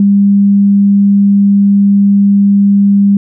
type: tone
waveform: sine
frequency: 200.3 Hz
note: G3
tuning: 38 cents sharp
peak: -4 dBFS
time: 0-3.17 s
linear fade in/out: 2 ms
effects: none